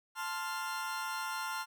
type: chord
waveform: 40% pulse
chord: F major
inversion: first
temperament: equal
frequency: 880 / 1046.5 / 1396.9 Hz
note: A5 / C6 / F6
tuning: 0 / 0 / 0 cents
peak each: -40 / -40 / -38 dBFS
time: 0.15-1.66 s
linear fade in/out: 50 ms
effects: none